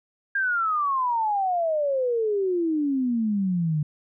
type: exponential sweep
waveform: sine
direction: down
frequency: 1622 to 146.83 Hz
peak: -21 dBFS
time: 0.35-3.83 s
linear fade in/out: 5 ms
effects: none